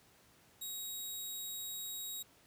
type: tone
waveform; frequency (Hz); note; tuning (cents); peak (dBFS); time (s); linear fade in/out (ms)
10% pulse; 3800; A#7; +33; -33; 0.61-2.23; 10
effects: pink hiss -65 dBFS RMS until 2.46 s + high-pass 80 Hz 12 dB/octave